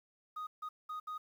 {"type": "tone bursts at uneven times", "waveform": "sine", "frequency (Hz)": 1244.5, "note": "D#6", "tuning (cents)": 0, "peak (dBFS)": -36, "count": 4, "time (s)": [[0.36, 0.47], [0.62, 0.69], [0.89, 1], [1.07, 1.18]], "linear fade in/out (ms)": 10, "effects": ["tanh soft clip ceiling -38 dBFS", "11-bit"]}